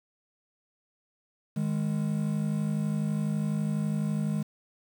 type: tone pair together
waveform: triangle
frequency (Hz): 155.56 / 207.6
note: D#3 / G#3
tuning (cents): 0 / 0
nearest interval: perfect fourth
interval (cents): 500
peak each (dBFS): -27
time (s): 1.56-4.43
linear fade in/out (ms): 10
effects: 8-bit